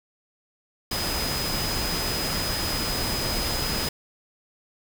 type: tone in noise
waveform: sine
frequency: 5010 Hz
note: D#8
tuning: 11 cents sharp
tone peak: -30 dBFS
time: 0.91-3.89 s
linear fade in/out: 5 ms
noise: pink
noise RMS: -28 dBFS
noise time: 0.91-3.89 s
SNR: -5 dB
effects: none